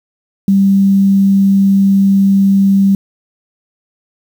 sine tone with quantisation, 196 Hz, G3, in tune, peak -6 dBFS, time 0.48-2.95 s, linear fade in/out 2 ms, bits 6, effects none

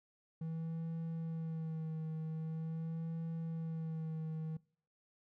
triangle tone with vibrato, 161.4 Hz, E3, 36 cents flat, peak -36 dBFS, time 0.41-4.57 s, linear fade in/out 5 ms, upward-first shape sine, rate 0.44 Hz, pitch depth 30 cents each way, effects noise-tail reverb RT60 0.5 s tail -23 dB re dry

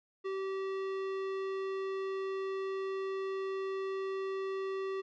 sine tone with tanh clipping, 385.6 Hz, G4, 28 cents flat, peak -36 dBFS, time 0.24-5.02 s, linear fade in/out 20 ms, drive 16 dB, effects none

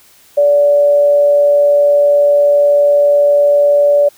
sine tone with amplitude modulation, 578 Hz, D5, 28 cents flat, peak -5 dBFS, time 0.37-4.09 s, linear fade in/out 10 ms, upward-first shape sine, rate 152 Hz, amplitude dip 25%, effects white hiss -46 dBFS RMS until 4.17 s

